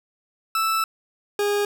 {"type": "tone pair in turn", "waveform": "40% pulse", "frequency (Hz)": [1318.5, 409.9], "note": ["E6", "G#4"], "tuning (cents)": [0, -23], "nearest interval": "octave + minor sixth", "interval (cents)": 2023, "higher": "first", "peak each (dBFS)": -19, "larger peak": "neither", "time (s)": [[0.55, 0.84], [1.39, 1.65]], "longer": "first", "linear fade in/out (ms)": 2, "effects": []}